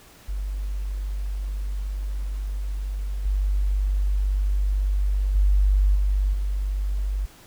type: tone with level steps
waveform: sine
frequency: 48.95 Hz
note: G1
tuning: 2 cents flat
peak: -25 / -19 / -15 / -18 / -22 dBFS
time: 0.28-7.26 s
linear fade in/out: 10 ms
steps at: 3.25 / 5.35 / 5.95 / 6.33 s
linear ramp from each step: 5 ms
effects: pink hiss -50 dBFS RMS until 7.46 s